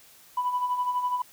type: tone with tremolo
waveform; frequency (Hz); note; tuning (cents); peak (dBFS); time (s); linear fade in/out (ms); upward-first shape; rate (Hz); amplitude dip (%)
sine; 991; B5; +6; -21; 0.37-1.22; 5; sine; 12; 60
effects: tanh soft clip ceiling -19 dBFS + white hiss -54 dBFS RMS until 1.32 s